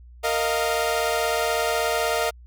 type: chord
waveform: sawtooth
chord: Bb suspended fourth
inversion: none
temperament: equal with one note detuned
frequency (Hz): 461.9 / 622.3 / 698.5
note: Bb4 / Eb5 / F5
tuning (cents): -16 / 0 / 0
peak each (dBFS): -22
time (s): 0.23-2.31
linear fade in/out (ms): 20
effects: added 60 Hz sine -43 dBFS peak until 2.46 s